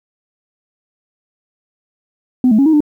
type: tone with pitch steps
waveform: sine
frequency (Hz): 252.8 / 215.3 / 276 / 316.2 / 297.6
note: B3 / A3 / C#4 / D#4 / D4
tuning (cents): +41 / -37 / -7 / +28 / +23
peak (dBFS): -6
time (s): 2.44-2.805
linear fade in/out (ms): 2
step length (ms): 73
effects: tanh soft clip ceiling -4 dBFS + 8-bit